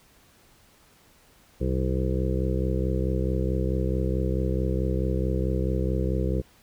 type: harmonic tone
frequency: 64.6 Hz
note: C2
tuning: 21 cents flat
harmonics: 1 / 2 / 3 / 5 / 6 / 7 / 8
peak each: -26 / -29 / -31 / -33 / -34 / -34 / -35 dBFS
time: 1.6-6.42 s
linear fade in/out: 20 ms
effects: pink hiss -58 dBFS RMS until 6.62 s